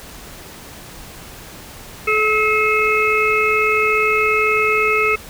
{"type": "harmonic tone", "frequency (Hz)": 430.6, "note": "A4", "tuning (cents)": -37, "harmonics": [1, 3, 5, 6], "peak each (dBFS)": [-19, -19, -19, -19], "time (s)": [2.07, 5.16], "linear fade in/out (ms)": 10, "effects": ["pink hiss -37 dBFS RMS until 5.29 s"]}